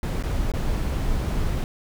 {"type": "noise with dropouts", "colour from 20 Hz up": "brown", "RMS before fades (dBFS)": -24, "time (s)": [0.03, 1.64], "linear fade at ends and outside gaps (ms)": 1, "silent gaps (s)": [[0.226, 0.236], [0.518, 0.537]], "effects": []}